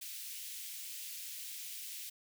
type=high-pass noise; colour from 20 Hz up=white; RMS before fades=-45 dBFS; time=0.01-2.1 s; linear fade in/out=10 ms; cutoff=2300 Hz; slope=24 dB/octave; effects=none